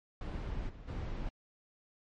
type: noise with level steps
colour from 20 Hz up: brown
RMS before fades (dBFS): -38 / -49 / -38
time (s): 0.21-1.29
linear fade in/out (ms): 2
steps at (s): 0.68 / 0.87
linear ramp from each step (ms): 20
effects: low-pass 4000 Hz 12 dB/octave + MP3 48 kbps